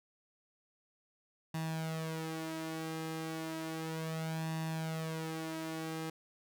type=tone with flanger; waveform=sawtooth; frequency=160.6 Hz; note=E3; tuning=45 cents flat; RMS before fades=-39 dBFS; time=1.54-6.1 s; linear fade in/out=5 ms; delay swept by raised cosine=1.1 to 3.8 ms; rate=0.33 Hz; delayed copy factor=+0.65; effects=none